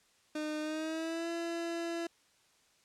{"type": "tone with pitch glide", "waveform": "30% pulse", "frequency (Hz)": [305.4, 336.9], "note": ["D#4", "E4"], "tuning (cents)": [-32, 38], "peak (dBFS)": -32, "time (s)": [0.35, 2.07], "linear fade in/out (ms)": 5, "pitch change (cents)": 170, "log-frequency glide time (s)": [0.61, 1.29], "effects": ["white hiss -68 dBFS RMS until 2.84 s", "low-pass 8000 Hz 12 dB/octave"]}